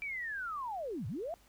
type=linear two-way sweep; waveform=sine; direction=down then up; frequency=2351 to 88.7 to 716 Hz; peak=-36 dBFS; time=0.02-1.34 s; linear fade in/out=0 ms; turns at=1.07 s; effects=added 50 Hz sine -64 dBFS peak until 1.48 s + pink hiss -65 dBFS RMS until 1.48 s